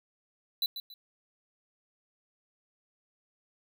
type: tone with echo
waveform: square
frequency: 3981 Hz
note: B7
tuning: 13 cents sharp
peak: -27 dBFS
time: 0.62-0.66 s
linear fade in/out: 2 ms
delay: 140 ms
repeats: 2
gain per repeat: -10 dB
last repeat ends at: 0.94 s
effects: none